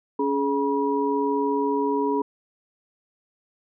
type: tone cluster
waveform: sine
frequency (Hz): 279.9 / 420.8 / 966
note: C#4 / G#4 / B5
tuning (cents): +17 / +23 / -39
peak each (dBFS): -25 / -24 / -26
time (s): 0.19-2.22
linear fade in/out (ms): 5
effects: none